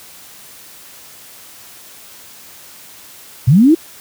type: linear sweep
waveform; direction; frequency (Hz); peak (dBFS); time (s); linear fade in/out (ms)
sine; up; 110 to 343.8; -5; 3.47-3.75; 10
effects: white hiss -39 dBFS RMS until 4 s + high-pass 60 Hz 12 dB/octave

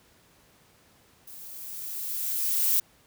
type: noise with level ramp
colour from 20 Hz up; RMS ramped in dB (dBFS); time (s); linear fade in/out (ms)
violet; -45 to -22; 1.27-2.8; 5
effects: pink hiss -60 dBFS RMS until 3.06 s + high-pass 60 Hz 12 dB/octave

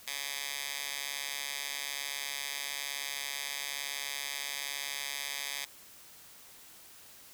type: tone with high-pass filter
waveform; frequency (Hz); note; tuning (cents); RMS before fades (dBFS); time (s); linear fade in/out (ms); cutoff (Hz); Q
10% pulse; 141.1; C#3; +31; -38; 0.07-5.65; 5; 2500; 0.86
effects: white hiss -54 dBFS RMS until 7.33 s

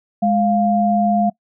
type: tone pair together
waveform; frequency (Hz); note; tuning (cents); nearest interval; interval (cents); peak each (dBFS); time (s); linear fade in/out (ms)
sine; 208.1 / 699.4; G#3 / F5; +4 / +2; octave + major sixth; 2098; -16; 0.22-1.3; 10
effects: noise-tail reverb RT60 0.1 s tail -22 dB re dry

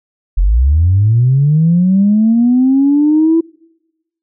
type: linear sweep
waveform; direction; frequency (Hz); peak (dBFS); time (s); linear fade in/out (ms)
sine; up; 40.3 to 332.7; -6; 0.37-3.41; 10
effects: noise-tail reverb RT60 1.0 s tail -26 dB re dry + tanh soft clip ceiling -2 dBFS

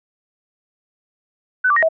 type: tone with pitch steps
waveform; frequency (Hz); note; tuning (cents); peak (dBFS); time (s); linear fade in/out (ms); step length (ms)
sine; 1504 / 1169 / 1873 / 646; F#6 / D6 / A#6 / E5; +28 / -8 / +8 / -35; -12; 1.64-1.888; 10; 62
effects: none

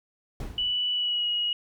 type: noise with exponential decay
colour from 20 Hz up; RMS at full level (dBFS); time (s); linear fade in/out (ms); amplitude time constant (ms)
brown; -30; 0.4-0.91; 2; 110
type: tone with pitch glide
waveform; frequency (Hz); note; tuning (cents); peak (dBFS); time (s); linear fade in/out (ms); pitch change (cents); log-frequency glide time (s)
sine; 2961 to 2898; F#7 to F#7; +1 to -37; -24; 0.58-1.53; 2; -38; 0.93-1.27
effects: none

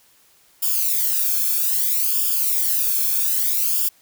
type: noise with flanger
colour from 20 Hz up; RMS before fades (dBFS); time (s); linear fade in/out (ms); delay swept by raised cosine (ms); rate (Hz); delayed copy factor
violet; -20; 0.62-3.89; 10; 0.49 to 1.04; 0.62; -0.9
effects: white hiss -56 dBFS RMS until 4.01 s

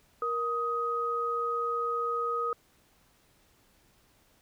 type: tone pair together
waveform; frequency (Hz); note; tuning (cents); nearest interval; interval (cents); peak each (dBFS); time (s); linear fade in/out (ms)
sine; 470 / 1254.7; A#4 / D#6; +14 / +14; octave + perfect fourth; 1700; -33 / -29; 0.22-2.53; 2
effects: pink hiss -65 dBFS RMS until 4.41 s

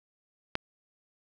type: click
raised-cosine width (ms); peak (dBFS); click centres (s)
0.3; -12; 0.554
effects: none

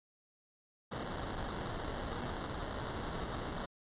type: noise with sample-and-hold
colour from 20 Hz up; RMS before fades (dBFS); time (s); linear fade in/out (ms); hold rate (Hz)
pink; -40; 0.91-3.66; 10; 2450
effects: resampled to 8000 Hz

